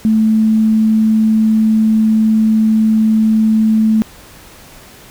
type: tone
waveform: sine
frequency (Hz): 219.1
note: A3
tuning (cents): -7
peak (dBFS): -8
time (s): 0.05-4.02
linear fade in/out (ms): 0
effects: pink hiss -39 dBFS RMS until 5.1 s